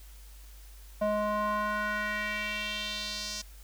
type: tone with band-pass filter sweep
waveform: square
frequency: 210 Hz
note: G#3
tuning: 19 cents sharp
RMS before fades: -32 dBFS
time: 1.01-3.42 s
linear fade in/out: 10 ms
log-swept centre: 690 to 5600 Hz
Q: 2.6
effects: added 50 Hz sine -47 dBFS peak until 3.63 s + white hiss -57 dBFS RMS until 3.63 s